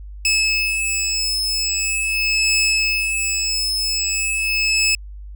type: beating tone pair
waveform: 20% pulse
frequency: 2600 / 2600.43 Hz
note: E7 / E7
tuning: -24 / -24 cents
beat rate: 0.43 Hz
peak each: -16 dBFS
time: 0.25-4.95 s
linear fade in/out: 2 ms
effects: added 50 Hz sine -32 dBFS peak until 5.35 s